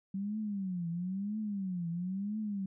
sine tone with vibrato, 190.7 Hz, G3, 47 cents flat, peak -33 dBFS, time 0.14-2.66 s, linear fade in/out 5 ms, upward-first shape triangle, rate 1 Hz, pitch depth 240 cents each way, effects none

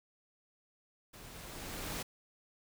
pink noise with level ramp, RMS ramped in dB -53 to -38 dBFS, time 1.13-2.03 s, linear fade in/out 10 ms, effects none

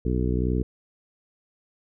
harmonic tone, 62 Hz, B1, 7 cents sharp, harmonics 1 / 2 / 3 / 4 / 5 / 6 / 7, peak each -25 / -28 / -30 / -31 / -32 / -33 / -33 dBFS, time 0.05-0.63 s, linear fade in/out 5 ms, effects none

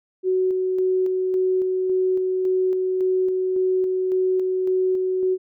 sine tone with tremolo, 372.3 Hz, F#4, 11 cents sharp, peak -17 dBFS, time 0.23-5.38 s, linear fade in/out 50 ms, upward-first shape square, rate 1.8 Hz, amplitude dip 25%, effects none

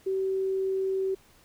sine tone, 382.9 Hz, G4, 41 cents flat, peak -25 dBFS, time 0.06-1.15 s, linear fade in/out 10 ms, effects pink hiss -59 dBFS RMS until 1.44 s

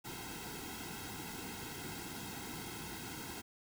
pink noise with comb filter, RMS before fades -45 dBFS, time 0.04-3.42 s, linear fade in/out 20 ms, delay 1.7 ms, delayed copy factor -1, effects none

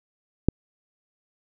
click, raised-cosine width 3 ms, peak -4 dBFS, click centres 0.486 s, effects none

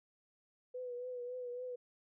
sine tone with vibrato, 495 Hz, B4, 4 cents sharp, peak -40 dBFS, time 0.74-1.76 s, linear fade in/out 10 ms, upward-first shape triangle, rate 3.6 Hz, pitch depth 45 cents each way, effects none

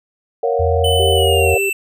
sine chord, Gb major seventh, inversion first, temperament equal, 466.2 / 554.4 / 698.5 / 740 Hz, Bb4 / Db5 / F5 / Gb5, 0 / 0 / 0 / 0 cents, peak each -17 / -20 / -23 / -23 dBFS, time 0.43-1.58 s, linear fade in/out 5 ms
sine tone, 84.1 Hz, E2, 35 cents sharp, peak -16 dBFS, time 0.59-1.55 s, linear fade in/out 10 ms
square tone with pitch glide, 3010 to 2666 Hz, F#7 to E7, +29 to +19 cents, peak -18 dBFS, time 0.84-1.73 s, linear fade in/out 5 ms, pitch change -210 cents, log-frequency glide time 1.13-1.54 s
sine tone with vibrato, 392 Hz, G4, in tune, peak -18 dBFS, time 0.99-1.7 s, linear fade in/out 10 ms, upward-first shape triangle, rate 3.6 Hz, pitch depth 18 cents each way
effects none

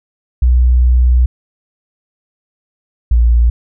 sine tone pair in turn, 61.74 / 58.46 Hz, B1 / A#1, 0 / +6 cents, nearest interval minor second, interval 94 cents, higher first, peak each -6 dBFS, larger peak neither, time 0.42-1.26 / 3.11-3.5 s, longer first, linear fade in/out 5 ms, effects none

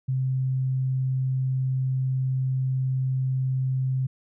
sine tone, 130.81 Hz, C3, in tune, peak -22 dBFS, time 0.08-4.07 s, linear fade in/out 10 ms, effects none

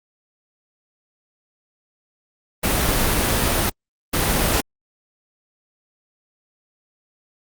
pink noise bursts at uneven times, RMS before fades -19 dBFS, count 2, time 2.63-3.7 / 4.13-4.61 s, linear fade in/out 10 ms, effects Opus 32 kbps

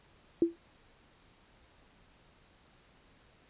sine tone with exponential decay, 336.7 Hz, E4, 37 cents sharp, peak -18 dBFS, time 0.42-0.56 s, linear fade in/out 2 ms, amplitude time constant 29 ms, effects pink hiss -63 dBFS RMS until 3.49 s + resampled to 8000 Hz

